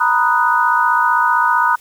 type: chord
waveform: sine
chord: B major seventh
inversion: third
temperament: equal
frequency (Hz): 932.3 / 987.8 / 1244.5 / 1480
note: A#5 / B5 / D#6 / F#6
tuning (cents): 0 / 0 / 0 / 0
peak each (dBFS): -17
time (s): 0-1.76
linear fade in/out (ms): 10
effects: white hiss -47 dBFS RMS until 1.8 s